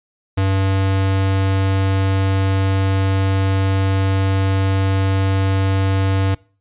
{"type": "tone", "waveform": "square", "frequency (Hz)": 96.5, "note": "G2", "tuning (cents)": -27, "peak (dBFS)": -15, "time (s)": [0.37, 6.35], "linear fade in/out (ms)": 10, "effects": ["noise-tail reverb RT60 0.4 s tail -23 dB re dry", "resampled to 8000 Hz"]}